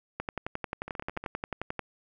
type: two click trains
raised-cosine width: 0.5 ms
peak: -24 / -17 dBFS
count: 6 / 19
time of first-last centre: 0.88-1.24 / 0.2-1.793 s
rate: 13.9 / 11.3 Hz
effects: none